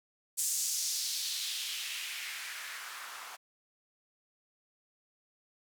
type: noise with band-pass filter sweep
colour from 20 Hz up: blue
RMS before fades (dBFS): -37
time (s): 0.37-3.37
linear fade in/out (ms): 20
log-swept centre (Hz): 7700 to 990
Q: 1.9
effects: none